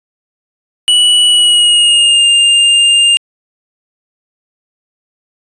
square tone with pitch glide, 2944 to 2806 Hz, F#7 to F7, -9 to +8 cents, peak -6 dBFS, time 0.88-3.17 s, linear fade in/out 0 ms, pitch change -83 cents, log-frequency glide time 1.27-2.26 s, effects resampled to 22050 Hz

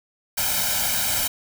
white noise with comb filter, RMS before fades -23 dBFS, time 0.37-1.28 s, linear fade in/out 10 ms, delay 1.3 ms, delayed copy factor +0.95, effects none

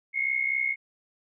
sine tone pair together, 2136 / 2200 Hz, C7 / C#7, +35 / -14 cents, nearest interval minor second, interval 51 cents, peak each -27 dBFS, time 0.13-0.76 s, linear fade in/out 50 ms, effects none

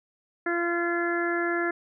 harmonic tone, 343.5 Hz, F4, 29 cents flat, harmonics 1 / 2 / 3 / 4 / 5 / 6, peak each -27 / -33 / -40 / -32 / -30 / -38 dBFS, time 0.46-1.71 s, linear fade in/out 5 ms, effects none

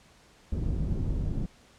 pink low-pass noise, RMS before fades -29 dBFS, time 0.52-1.46 s, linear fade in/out 5 ms, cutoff 190 Hz, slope 12 dB/octave, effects pink hiss -58 dBFS RMS until 1.78 s + low-pass 8000 Hz 12 dB/octave

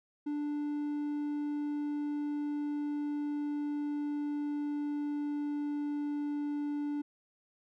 triangle tone with pitch glide, 293.9 to 291.9 Hz, D4 to D4, +1 to -10 cents, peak -30 dBFS, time 0.26-7.02 s, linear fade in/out 10 ms, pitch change -11 cents, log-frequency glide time 0.74-6.88 s, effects none

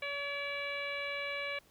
harmonic tone with a mistuned harmonic, 567 Hz, C#5, 39 cents sharp, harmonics 1 / 2 / 3 / 4 / 5 / 6 / 7, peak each -41 / -46 / -44 / -38 / -47 / -50 / -50 dBFS, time 0.02-1.59 s, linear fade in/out 5 ms, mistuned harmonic 4, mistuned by +32 cents, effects pink hiss -65 dBFS RMS until 1.7 s

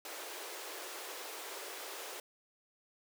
pink high-pass noise, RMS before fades -45 dBFS, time 0.05-2.2 s, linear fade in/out 2 ms, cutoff 350 Hz, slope 48 dB/octave, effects none

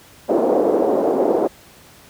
white band-pass noise, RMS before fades -17 dBFS, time 0.28-1.48 s, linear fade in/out 20 ms, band 280 to 600 Hz, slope 24 dB/octave, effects pink hiss -46 dBFS RMS until 2.09 s + high-pass 60 Hz 12 dB/octave

